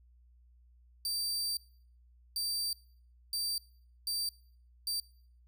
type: tone bursts at uneven times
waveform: sawtooth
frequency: 4662 Hz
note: D8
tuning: 14 cents flat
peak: -29 dBFS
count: 5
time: 1.05-1.57 / 2.36-2.73 / 3.33-3.58 / 4.07-4.29 / 4.87-5 s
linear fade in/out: 2 ms
effects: noise-tail reverb RT60 0.6 s tail -23 dB re dry + added 60 Hz sine -59 dBFS peak until 5.47 s